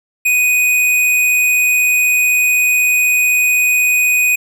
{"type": "tone", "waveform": "square", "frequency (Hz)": 2489, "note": "D#7", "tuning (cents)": 0, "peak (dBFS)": -11, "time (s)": [0.25, 4.36], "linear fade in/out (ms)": 10, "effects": []}